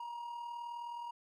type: tone with amplitude modulation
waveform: triangle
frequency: 948 Hz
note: A#5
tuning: 29 cents sharp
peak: -37 dBFS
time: 0-1.11 s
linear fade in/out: 5 ms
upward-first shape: sine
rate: 39.4 Hz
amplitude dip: 45%
effects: none